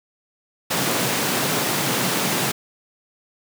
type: high-pass noise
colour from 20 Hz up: pink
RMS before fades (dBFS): -22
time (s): 0.7-2.52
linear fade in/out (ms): 10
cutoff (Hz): 120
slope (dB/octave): 48
effects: none